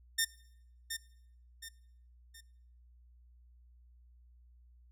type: tone with echo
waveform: 10% pulse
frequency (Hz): 1816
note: A#6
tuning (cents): -46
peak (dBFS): -19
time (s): 0.18-0.25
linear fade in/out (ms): 10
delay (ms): 720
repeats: 3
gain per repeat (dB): -8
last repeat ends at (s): 2.41
effects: noise-tail reverb RT60 0.8 s tail -22 dB re dry + added 60 Hz sine -58 dBFS peak until 4.91 s